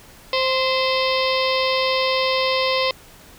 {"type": "harmonic tone with a mistuned harmonic", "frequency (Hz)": 523.3, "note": "C5", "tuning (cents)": 0, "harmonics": [1, 2, 4, 5, 6, 7, 8, 9, 10], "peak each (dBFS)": [-21, -24, -27, -28, -29, -29, -30, -31, -31], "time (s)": [0.33, 2.91], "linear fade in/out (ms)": 2, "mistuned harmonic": 4, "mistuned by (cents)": -32, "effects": ["pink hiss -46 dBFS RMS until 3.38 s"]}